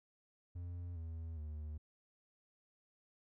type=tone with pitch steps; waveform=triangle; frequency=87.5 / 81.64 / 76.17 Hz; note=F2 / E2 / D#2; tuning=+4 / -16 / -36 cents; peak=-40 dBFS; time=0.55-1.78 s; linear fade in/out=10 ms; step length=410 ms; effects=none